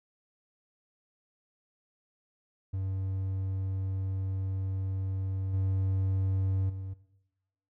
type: tone with level steps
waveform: triangle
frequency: 95.6 Hz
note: G2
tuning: 43 cents flat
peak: -28 / -24 / -34 dBFS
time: 2.73-6.94 s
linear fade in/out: 10 ms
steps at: 5.53 / 6.69 s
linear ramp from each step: 10 ms
effects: noise-tail reverb RT60 0.9 s tail -17 dB re dry